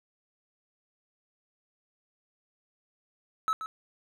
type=tone with echo; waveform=triangle; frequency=1300 Hz; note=E6; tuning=24 cents flat; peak=-22 dBFS; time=3.48-3.53 s; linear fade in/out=0 ms; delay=130 ms; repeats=1; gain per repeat=-10 dB; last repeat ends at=3.66 s; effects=none